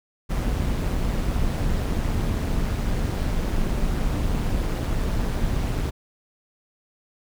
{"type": "noise with amplitude modulation", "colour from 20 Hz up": "brown", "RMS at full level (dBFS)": -21, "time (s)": [0.29, 5.91], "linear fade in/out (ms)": 20, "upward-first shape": "sine", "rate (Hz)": 193, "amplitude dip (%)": 55, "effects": []}